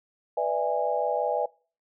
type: chord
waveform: sine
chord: E dominant seventh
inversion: second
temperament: just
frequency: 494.4 / 593.3 / 659.3 / 824.1 Hz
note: B4 / D5 / E5 / G#5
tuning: +2 / +18 / 0 / -14 cents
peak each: -29 dBFS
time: 0.37-1.46 s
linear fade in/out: 5 ms
effects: noise-tail reverb RT60 0.4 s tail -24 dB re dry